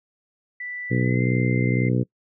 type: tone with pitch glide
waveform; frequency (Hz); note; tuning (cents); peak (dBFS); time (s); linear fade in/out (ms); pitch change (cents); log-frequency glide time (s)
sine; 1975.5 to 2086; B6 to C7; 0 to -6; -30; 0.6-1.89; 5; +94; 0.99-1.22
type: harmonic tone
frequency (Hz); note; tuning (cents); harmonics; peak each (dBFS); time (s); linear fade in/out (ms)
62; B1; +7; 2 / 3 / 4 / 5 / 6 / 7 / 8; -21 / -25 / -27 / -29 / -31 / -32 / -33; 0.9-2.04; 20
effects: noise-tail reverb RT60 0.1 s tail -24 dB re dry